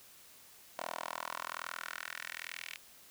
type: tone with high-pass filter sweep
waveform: 10% pulse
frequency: 41.15 Hz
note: E1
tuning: 2 cents flat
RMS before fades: -43 dBFS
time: 0.79-2.76 s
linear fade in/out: 0 ms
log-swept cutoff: 750 to 2400 Hz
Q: 2.6
effects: white hiss -58 dBFS RMS until 3.1 s